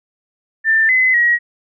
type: tone with pitch steps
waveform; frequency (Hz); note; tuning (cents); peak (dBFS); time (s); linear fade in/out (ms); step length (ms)
sine; 1784 / 2031 / 1903; A6 / B6 / A#6; +23 / +48 / +35; -10; 0.64-1.39; 50; 250
effects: none